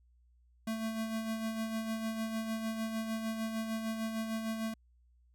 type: tone with tremolo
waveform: square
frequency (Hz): 222.5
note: A3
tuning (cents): +20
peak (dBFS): -33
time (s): 0.67-4.74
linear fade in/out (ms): 5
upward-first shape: sine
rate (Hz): 6.6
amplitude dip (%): 45
effects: added 60 Hz sine -63 dBFS peak until 5.34 s